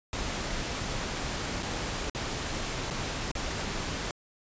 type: noise with dropouts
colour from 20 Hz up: pink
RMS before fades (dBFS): -33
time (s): 0.13-4.11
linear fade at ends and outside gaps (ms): 1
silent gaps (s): 1.625-1.629 / 2.098-2.148 / 2.903-2.908 / 3.315-3.352
effects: resampled to 16000 Hz